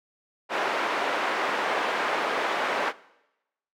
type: band-pass noise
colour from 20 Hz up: pink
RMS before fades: -27 dBFS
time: 0.49-2.93 s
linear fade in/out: 50 ms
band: 530 to 2000 Hz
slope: 12 dB/octave
effects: noise-tail reverb RT60 0.9 s tail -20 dB re dry + high-pass 200 Hz 12 dB/octave